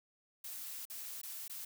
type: noise with dropouts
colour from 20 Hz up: blue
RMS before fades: -45 dBFS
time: 0.44-1.65 s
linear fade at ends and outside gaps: 5 ms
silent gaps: 0.854-0.899 / 1.216-1.232 / 1.48-1.496 s
effects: none